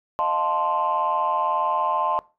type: chord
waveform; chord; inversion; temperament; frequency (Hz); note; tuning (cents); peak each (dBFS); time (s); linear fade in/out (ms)
sine; F dominant seventh; third; equal with one note detuned; 616.5 / 698.5 / 880 / 1046.5; Eb5 / F5 / A5 / C6; -16 / 0 / 0 / 0; -28 / -28 / -24 / -22; 0.19-2.19; 0
effects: noise-tail reverb RT60 0.3 s tail -22 dB re dry + tanh soft clip ceiling -13 dBFS